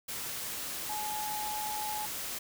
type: tone in noise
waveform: sine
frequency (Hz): 848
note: G#5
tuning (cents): +36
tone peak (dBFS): -35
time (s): 0.89-2.06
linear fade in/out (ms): 10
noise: white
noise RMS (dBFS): -38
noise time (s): 0.08-2.39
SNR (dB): 0
effects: none